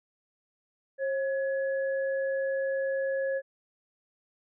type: tone pair together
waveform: sine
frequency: 539.1 / 1691 Hz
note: C#5 / G#6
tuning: -48 / +31 cents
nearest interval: octave + minor sixth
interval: 1979 cents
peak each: -27 / -37 dBFS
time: 0.98-3.42 s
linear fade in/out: 50 ms
effects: none